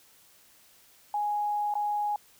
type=tone with dropouts; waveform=sine; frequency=830.6 Hz; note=G#5; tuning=in tune; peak=-26 dBFS; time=1.14-2.16 s; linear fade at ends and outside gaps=2 ms; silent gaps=1.74-1.753 s; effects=white hiss -59 dBFS RMS until 2.39 s